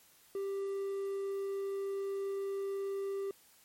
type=tone; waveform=triangle; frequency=393.5 Hz; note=G4; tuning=7 cents sharp; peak=-32 dBFS; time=0.35-3.31 s; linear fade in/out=2 ms; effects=white hiss -63 dBFS RMS until 3.64 s + MP3 64 kbps